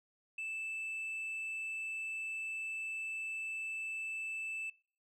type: tone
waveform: sine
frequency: 2637 Hz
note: E7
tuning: in tune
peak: -35 dBFS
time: 0.38-4.7 s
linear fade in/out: 5 ms
effects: noise-tail reverb RT60 0.4 s tail -24 dB re dry + tanh soft clip ceiling -37 dBFS